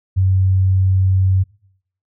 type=tone; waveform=sine; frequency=94.5 Hz; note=F#2; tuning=37 cents sharp; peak=-11 dBFS; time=0.16-1.44 s; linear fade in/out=20 ms; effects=noise-tail reverb RT60 0.7 s tail -24 dB re dry